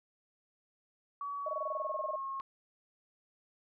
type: tone with pitch glide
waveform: sine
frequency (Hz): 1135 to 1083.1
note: C#6 to C#6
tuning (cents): +41 to -40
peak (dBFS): -36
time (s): 1.21-2.41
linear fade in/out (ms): 2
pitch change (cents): -81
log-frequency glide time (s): 1.37-2.01
type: tone bursts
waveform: sine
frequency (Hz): 619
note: D#5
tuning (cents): -9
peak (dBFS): -33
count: 15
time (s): 1.46-2.159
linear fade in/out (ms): 5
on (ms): 27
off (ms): 21
type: click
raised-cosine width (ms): 0.3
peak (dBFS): -34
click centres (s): 2.4
effects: none